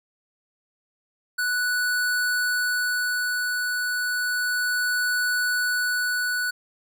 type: tone with tremolo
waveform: square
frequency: 1480 Hz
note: F#6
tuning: in tune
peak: -22 dBFS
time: 1.38-6.51 s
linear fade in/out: 10 ms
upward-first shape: sine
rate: 0.32 Hz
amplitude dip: 25%
effects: none